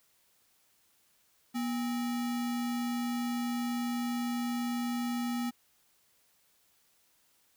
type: tone with sample-and-hold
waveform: sine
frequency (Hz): 241.1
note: B3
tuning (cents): -41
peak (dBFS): -30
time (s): 1.54-5.51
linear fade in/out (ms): 20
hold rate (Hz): 1050
effects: white hiss -69 dBFS RMS until 7.56 s